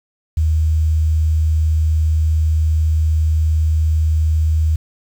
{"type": "tone with quantisation", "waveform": "sine", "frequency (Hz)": 78.7, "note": "D#2", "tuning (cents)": 20, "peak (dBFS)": -12, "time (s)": [0.37, 4.76], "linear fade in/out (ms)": 5, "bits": 7, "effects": []}